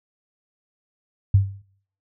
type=tone with exponential decay; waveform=sine; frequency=98 Hz; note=G2; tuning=in tune; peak=-9 dBFS; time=1.34-1.62 s; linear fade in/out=5 ms; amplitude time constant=60 ms; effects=noise-tail reverb RT60 0.6 s tail -24 dB re dry